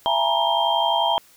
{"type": "tone cluster", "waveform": "sine", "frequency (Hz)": [670, 821, 911, 962, 3182], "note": ["E5", "G#5", "A#5", "B5", "G7"], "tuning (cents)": [28, -20, -40, -46, 25], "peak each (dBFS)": -24, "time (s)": [0.06, 1.18], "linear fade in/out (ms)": 0, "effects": ["white hiss -53 dBFS RMS until 1.36 s"]}